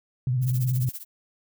sine tone with vibrato, 126.5 Hz, B2, 42 cents sharp, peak -21 dBFS, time 0.27-0.89 s, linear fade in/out 2 ms, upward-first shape sine, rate 16 Hz, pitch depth 81 cents each way
violet noise with tremolo, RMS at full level -33 dBFS, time 0.41-1.05 s, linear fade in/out 50 ms, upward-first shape triangle, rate 15 Hz, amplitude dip 100%
effects none

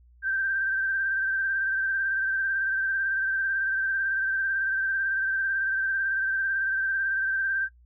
sine tone with vibrato, 1568 Hz, G6, in tune, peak -24 dBFS, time 0.22-7.69 s, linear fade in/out 50 ms, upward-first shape sine, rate 18 Hz, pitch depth 32 cents each way, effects noise-tail reverb RT60 0.1 s tail -18 dB re dry + added 60 Hz sine -53 dBFS peak until 7.85 s

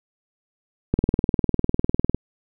click train, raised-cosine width 3 ms, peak -5 dBFS, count 25, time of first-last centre 0.94-2.146 s, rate 19.9 Hz, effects none

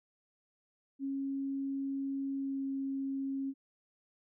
sine tone with pitch glide, 273.5 to 271.5 Hz, C#4 to C#4, -23 to -36 cents, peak -33 dBFS, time 0.99-3.54 s, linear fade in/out 50 ms, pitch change -13 cents, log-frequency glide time 2.35-2.64 s, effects none

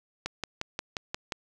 click train, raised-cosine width 0.2 ms, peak -14 dBFS, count 7, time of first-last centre 0.26-1.322 s, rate 5.65 Hz, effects none

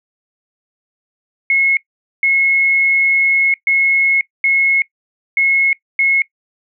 sine tone bursts at uneven times, 2175 Hz, C#7, 33 cents flat, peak -10 dBFS, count 6, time 1.5-1.77 / 2.23-3.54 / 3.67-4.21 / 4.44-4.82 / 5.37-5.73 / 5.99-6.22 s, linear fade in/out 2 ms, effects noise-tail reverb RT60 0.1 s tail -19 dB re dry

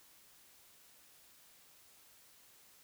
silence, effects white hiss -63 dBFS RMS until 2.83 s

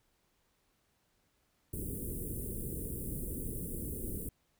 pink band-stop noise, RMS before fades -39 dBFS, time 1.73-4.29 s, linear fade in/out 5 ms, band 460 to 9100 Hz, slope 48 dB/octave, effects pink hiss -75 dBFS RMS until 4.59 s

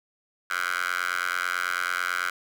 10% pulse tone with high-pass filter, 89.1 Hz, F2, 35 cents sharp, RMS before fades -28 dBFS, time 0.5-2.3 s, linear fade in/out 5 ms, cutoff 1500 Hz, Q 5.3, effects none

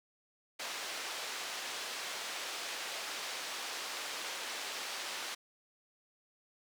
white band-pass noise, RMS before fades -41 dBFS, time 0.59-5.35 s, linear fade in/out 10 ms, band 430 to 4900 Hz, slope 12 dB/octave, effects none

